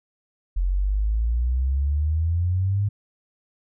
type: exponential sweep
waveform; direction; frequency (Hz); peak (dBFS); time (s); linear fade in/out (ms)
sine; up; 43.65 to 103.83; -19; 0.56-2.89; 10
effects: none